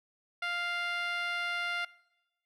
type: tone with band-pass filter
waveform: 10% pulse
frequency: 698.5 Hz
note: F5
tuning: in tune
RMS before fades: -34 dBFS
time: 0.42-1.85 s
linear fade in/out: 5 ms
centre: 1600 Hz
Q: 1.2
effects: noise-tail reverb RT60 1.0 s tail -22 dB re dry